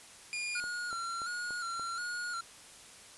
sawtooth tone, 2423 Hz, D#7, 47 cents flat, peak -31 dBFS, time 0.33-0.6 s, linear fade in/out 0 ms
square tone with vibrato, 1403 Hz, F6, 8 cents sharp, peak -36 dBFS, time 0.55-2.41 s, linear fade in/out 5 ms, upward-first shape square, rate 1.4 Hz, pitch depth 45 cents each way
click train, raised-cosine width 1 ms, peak -34 dBFS, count 5, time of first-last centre 0.64-1.796 s, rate 3.46 Hz
effects white hiss -53 dBFS RMS until 3.17 s + resampled to 24000 Hz

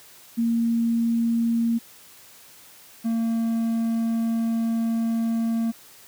sine / triangle tone pair in turn, 231.3 / 228 Hz, A#3 / A#3, -13 / -38 cents, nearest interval unison, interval 25 cents, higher first, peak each -19 dBFS, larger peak neither, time 0.37-1.79 / 3.04-5.72 s, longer second, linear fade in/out 20 ms, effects white hiss -49 dBFS RMS until 6.07 s + high-pass 60 Hz 12 dB/octave

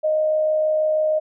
sine tone with amplitude modulation, 620 Hz, D#5, 6 cents flat, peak -15 dBFS, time 0.03-1.2 s, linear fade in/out 20 ms, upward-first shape sine, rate 66.2 Hz, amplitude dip 30%, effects none

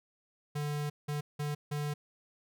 square tone bursts at uneven times, 147.3 Hz, D3, 6 cents sharp, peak -33 dBFS, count 4, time 0.55-0.9 / 1.08-1.21 / 1.39-1.55 / 1.71-1.94 s, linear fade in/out 10 ms, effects none

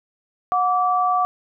sine tone pair together, 728.9 / 1159 Hz, F#5 / D6, -26 / -23 cents, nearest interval minor sixth, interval 803 cents, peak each -19 / -19 dBFS, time 0.52-1.25 s, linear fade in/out 0 ms, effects none

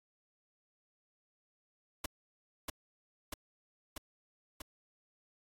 pink noise with echo, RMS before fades -36 dBFS, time 2.04-2.06 s, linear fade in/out 5 ms, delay 640 ms, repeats 4, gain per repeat -2 dB, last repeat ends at 4.62 s, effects AAC 48 kbps

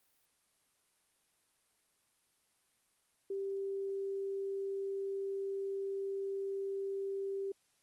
sine tone, 392 Hz, G4, in tune, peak -35 dBFS, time 3.3-7.52 s, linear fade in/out 5 ms, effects white hiss -74 dBFS RMS until 7.82 s + Opus 32 kbps

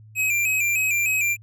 square tone with vibrato, 2457 Hz, D#7, 22 cents flat, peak -20 dBFS, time 0.15-1.37 s, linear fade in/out 50 ms, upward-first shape square, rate 3.3 Hz, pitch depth 60 cents each way, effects added 108 Hz sine -44 dBFS peak until 1.42 s

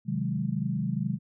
sine chord, Ab dominant seventh, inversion first, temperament equal, 130.81 / 155.56 / 185 / 207.7 Hz, C3 / Eb3 / Gb3 / Ab3, 0 / 0 / 0 / 0 cents, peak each -32 dBFS, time 0.05-1.19 s, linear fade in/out 50 ms, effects none

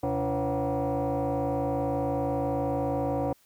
sine tone with frequency modulation, 130.9 Hz, C3, 1 cent sharp, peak -24 dBFS, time 0.03-3.33 s, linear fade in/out 5 ms, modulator 208 Hz, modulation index 3.3, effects tanh soft clip ceiling -21 dBFS + white hiss -63 dBFS RMS until 3.45 s

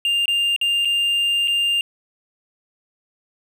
triangle tone with dropouts, 2800 Hz, F7, 4 cents sharp, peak -15 dBFS, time 0.05-1.81 s, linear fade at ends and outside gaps 1 ms, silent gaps 0.257-0.28 / 0.563-0.613 / 0.849-0.854 / 1.475-1.48 s, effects none

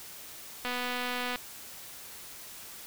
click train, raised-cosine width 0.3 ms, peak -18 dBFS, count 176, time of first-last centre 0.65-1.359 s, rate 247 Hz, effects white hiss -46 dBFS RMS until 2.86 s

